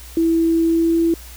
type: tone with pitch glide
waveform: sine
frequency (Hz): 329.6 to 332.7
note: E4 to E4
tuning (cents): 0 to +16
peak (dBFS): -13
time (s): 0.17-1.14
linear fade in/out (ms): 2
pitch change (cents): +16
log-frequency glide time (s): 0.65-1.02
effects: added 60 Hz sine -37 dBFS peak until 1.36 s + white hiss -41 dBFS RMS until 1.36 s